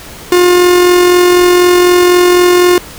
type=tone with amplitude modulation; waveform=45% pulse; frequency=356.4 Hz; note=F4; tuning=35 cents sharp; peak=-3 dBFS; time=0.32-2.78 s; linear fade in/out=2 ms; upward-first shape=sine; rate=44 Hz; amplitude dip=30%; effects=pink hiss -30 dBFS RMS until 2.98 s